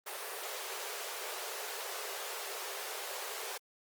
pink high-pass noise, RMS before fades -41 dBFS, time 0.06-3.58 s, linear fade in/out 10 ms, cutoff 380 Hz, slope 96 dB/octave, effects Opus 32 kbps

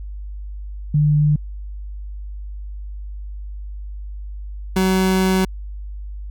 sine / 30% pulse tone pair in turn, 149.2 / 187.98 Hz, D3 / F#3, +28 / +28 cents, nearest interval major third, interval 400 cents, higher second, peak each -12 dBFS, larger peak neither, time 0.94-1.36 / 4.76-5.45 s, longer second, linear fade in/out 5 ms, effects added 50 Hz sine -28 dBFS peak until 6.3 s

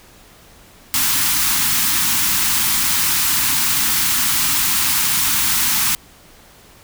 white band-stop noise, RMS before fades -17 dBFS, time 0.94-5.95 s, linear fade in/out 0 ms, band 320 to 840 Hz, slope 48 dB/octave, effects pink hiss -46 dBFS RMS until 6.83 s

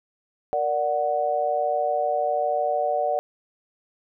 sine chord, Bb augmented, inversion none, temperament equal, 466.2 / 587.3 / 740 Hz, Bb4 / D5 / F#5, 0 / 0 / 0 cents, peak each -30 / -24 / -24 dBFS, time 0.53-3.19 s, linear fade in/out 0 ms, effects none

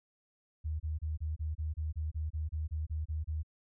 sine tone bursts, 77.78 Hz, D#2, in tune, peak -32 dBFS, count 15, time 0.64-3.432 s, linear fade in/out 20 ms, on 160 ms, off 28 ms, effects none

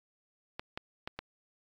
clicks, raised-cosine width 0.3 ms, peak -21 dBFS, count 4, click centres 0.595 / 0.775 / 1.075 / 1.19 s, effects AAC 48 kbps

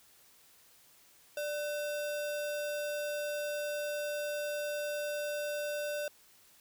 sine tone with sample-and-hold, 590 Hz, D5, 8 cents sharp, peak -33 dBFS, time 1.37-6.08 s, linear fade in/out 2 ms, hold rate 2100 Hz, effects white hiss -62 dBFS RMS until 6.6 s

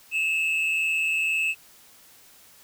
triangle tone pair together, 2600 / 2762 Hz, E7 / F7, -24 / -20 cents, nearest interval minor second, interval 104 cents, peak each -21 / -29 dBFS, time 0.11-1.55 s, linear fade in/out 50 ms, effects white hiss -53 dBFS RMS until 2.63 s

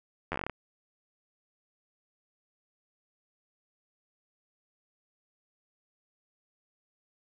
slowing click train, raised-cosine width 0.5 ms, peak -17 dBFS, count 10, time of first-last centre 0.32-0.497 s, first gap 11 ms, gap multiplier 1.14, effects none

